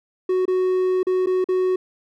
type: tone with dropouts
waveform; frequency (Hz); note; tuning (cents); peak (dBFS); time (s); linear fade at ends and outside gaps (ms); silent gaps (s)
triangle; 370; F#4; 0; -15; 0.29-1.76; 5; 0.455-0.479 / 1.031-1.068 / 1.261-1.269 / 1.443-1.487
effects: none